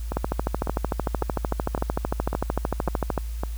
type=two click trains; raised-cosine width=1 ms; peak=-9 / -13 dBFS; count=41 / 7; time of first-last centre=0.17-3.178 / 0.12-3.435 s; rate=13.3 / 1.81 Hz; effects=added 56 Hz sine -28 dBFS peak until 3.57 s + white hiss -49 dBFS RMS until 3.57 s